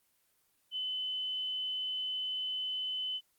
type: tone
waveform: sine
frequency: 3026 Hz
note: F#7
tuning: 38 cents sharp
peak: -33 dBFS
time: 0.71-3.21 s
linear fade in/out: 50 ms
effects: white hiss -73 dBFS RMS until 3.38 s + Opus 24 kbps